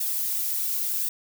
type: noise with flanger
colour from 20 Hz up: violet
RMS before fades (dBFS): -27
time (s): 0-1.09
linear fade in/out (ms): 5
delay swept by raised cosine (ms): 1.1 to 5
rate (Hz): 0.93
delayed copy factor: +0.7
effects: none